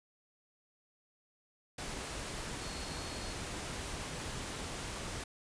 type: tone in noise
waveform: sine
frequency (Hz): 4324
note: C#8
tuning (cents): -44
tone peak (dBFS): -50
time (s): 2.61-3.33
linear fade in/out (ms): 5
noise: pink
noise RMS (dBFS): -41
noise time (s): 1.78-5.24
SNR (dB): -12
effects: resampled to 22050 Hz